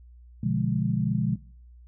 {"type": "chord", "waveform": "sine", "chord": "B diminished seventh", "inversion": "none", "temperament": "equal", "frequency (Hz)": [123.47, 146.83, 174.61, 207.7], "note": ["B2", "D3", "F3", "Ab3"], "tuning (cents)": [0, 0, 0, 0], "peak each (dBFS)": [-28, -29, -28, -28], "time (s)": [0.43, 1.36], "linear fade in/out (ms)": 5, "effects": ["noise-tail reverb RT60 0.5 s tail -20 dB re dry", "added 60 Hz sine -47 dBFS peak until 1.87 s"]}